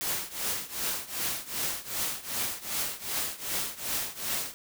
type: noise with tremolo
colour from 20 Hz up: white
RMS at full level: -29 dBFS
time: 0.01-4.54 s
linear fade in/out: 0 ms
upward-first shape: triangle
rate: 2.6 Hz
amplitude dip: 90%
effects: none